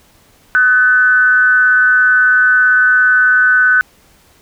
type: tone with amplitude modulation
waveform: sine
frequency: 1503 Hz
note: F#6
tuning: 27 cents sharp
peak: -4 dBFS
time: 0.55-3.81 s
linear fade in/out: 0 ms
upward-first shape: sine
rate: 237 Hz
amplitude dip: 60%
effects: pink hiss -49 dBFS RMS until 4.41 s